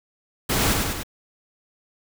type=noise with echo; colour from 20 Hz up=pink; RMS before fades=-22 dBFS; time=0.49-0.74 s; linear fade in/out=10 ms; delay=98 ms; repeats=3; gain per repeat=-3 dB; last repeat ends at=1.034 s; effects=none

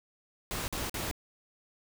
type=noise bursts; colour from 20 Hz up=pink; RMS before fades=-35 dBFS; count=3; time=0.51-1.112 s; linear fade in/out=0 ms; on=170 ms; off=46 ms; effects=none

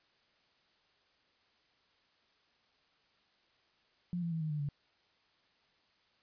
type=tone with pitch steps; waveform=sine; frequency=176 / 169.03 / 162.33 / 155.9 / 149.72 / 143.78 Hz; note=F3 / E3 / E3 / D#3 / D3 / D3; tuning=+14 / +44 / -26 / +4 / +34 / -36 cents; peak=-33 dBFS; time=4.13-4.688 s; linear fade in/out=0 ms; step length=93 ms; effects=white hiss -71 dBFS RMS until 6.22 s + resampled to 11025 Hz

